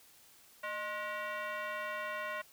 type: tone with frequency modulation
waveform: sine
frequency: 227.1 Hz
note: A#3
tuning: 45 cents flat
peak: -35 dBFS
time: 0.63-2.42 s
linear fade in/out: 10 ms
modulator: 841 Hz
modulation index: 2.5
effects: tanh soft clip ceiling -32 dBFS + white hiss -61 dBFS RMS until 2.52 s